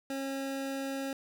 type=tone; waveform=25% pulse; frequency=271.6 Hz; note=C#4; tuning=35 cents flat; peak=-30 dBFS; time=0.1-1.13 s; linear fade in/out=2 ms; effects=none